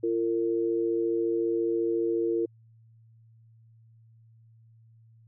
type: tone pair together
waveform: sine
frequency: 342.1 / 456.6 Hz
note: F4 / A#4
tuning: -36 / -36 cents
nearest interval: perfect fourth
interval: 500 cents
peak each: -26 / -28 dBFS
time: 0.03-2.46 s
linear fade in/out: 10 ms
effects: added 113 Hz sine -54 dBFS peak until 5.27 s